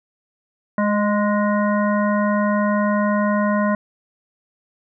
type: harmonic tone with a mistuned harmonic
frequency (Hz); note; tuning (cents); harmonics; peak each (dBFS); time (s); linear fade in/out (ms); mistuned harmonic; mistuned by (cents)
208; G#3; +3; 1 / 3 / 5 / 7 / 9; -18 / -22 / -24 / -29 / -30; 0.78-3.75; 2; 3; -17
effects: none